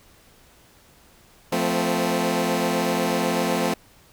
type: chord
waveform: 15% pulse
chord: F major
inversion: none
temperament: equal with one note detuned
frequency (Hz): 174.61 / 220 / 257.9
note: F3 / A3 / C4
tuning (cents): 0 / 0 / -25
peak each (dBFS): -19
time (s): 1.52-3.74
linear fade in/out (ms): 5
effects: pink hiss -54 dBFS RMS until 4.12 s